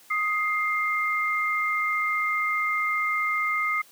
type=tone pair together; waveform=sine; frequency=1249.8 / 2105 Hz; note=D#6 / C7; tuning=+7 / +10 cents; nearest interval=major sixth; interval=903 cents; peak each=-26 / -25 dBFS; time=0.1-3.82 s; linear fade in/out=10 ms; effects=white hiss -54 dBFS RMS until 3.91 s + high-pass 150 Hz 12 dB/octave